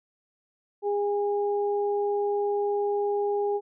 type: tone pair together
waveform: sine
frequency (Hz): 408.4 / 816.8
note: G#4 / G#5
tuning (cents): -29 / -29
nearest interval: octave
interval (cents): 1200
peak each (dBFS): -24 / -31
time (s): 0.82-3.61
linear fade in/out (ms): 50
effects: none